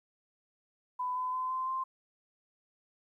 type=tone with pitch steps; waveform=sine; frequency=1000 / 1011.6 / 1023.4 / 1035.3 / 1047.3 Hz; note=B5 / B5 / C6 / C6 / C6; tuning=+21 / +41 / -39 / -19 / +1 cents; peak=-31 dBFS; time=0.99-1.84 s; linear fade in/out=10 ms; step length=170 ms; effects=12-bit